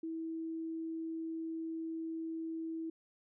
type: tone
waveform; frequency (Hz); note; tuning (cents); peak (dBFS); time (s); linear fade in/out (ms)
sine; 325.1; E4; -24; -37; 0.03-2.9; 5
effects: none